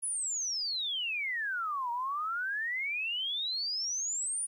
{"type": "exponential two-way sweep", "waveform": "sine", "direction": "down then up", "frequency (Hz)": [10548, 932.3, 9750], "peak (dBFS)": -31, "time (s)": [0.02, 4.47], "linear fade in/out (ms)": 20, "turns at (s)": 1.91, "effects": ["11-bit"]}